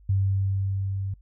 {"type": "tone with level ramp", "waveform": "sine", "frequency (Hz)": 97.3, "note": "G2", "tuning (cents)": -12, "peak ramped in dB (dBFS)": [-19, -27], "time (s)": [0.09, 1.14], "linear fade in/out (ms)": 5, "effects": ["noise-tail reverb RT60 0.1 s tail -26 dB re dry", "added 50 Hz sine -50 dBFS peak until 1.21 s"]}